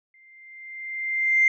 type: tone with exponential growth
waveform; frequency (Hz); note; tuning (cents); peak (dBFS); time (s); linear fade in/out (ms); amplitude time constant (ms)
sine; 2093; C7; 0; -13; 0.14-1.48; 2; 290
effects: tanh soft clip ceiling -9 dBFS